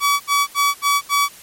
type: tone bursts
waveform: sawtooth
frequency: 1140 Hz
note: C#6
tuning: 48 cents sharp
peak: -10 dBFS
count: 5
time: 0-1.288 s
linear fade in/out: 50 ms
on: 200 ms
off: 72 ms
effects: white hiss -42 dBFS RMS until 1.42 s + MP3 64 kbps